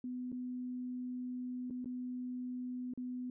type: tone with dropouts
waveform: sine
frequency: 250 Hz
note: B3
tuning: 21 cents sharp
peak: -38 dBFS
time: 0.04-3.3 s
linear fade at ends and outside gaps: 2 ms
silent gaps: 0.319-0.326 / 1.7-1.707 / 1.845-1.857 / 2.937-2.975 s
effects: none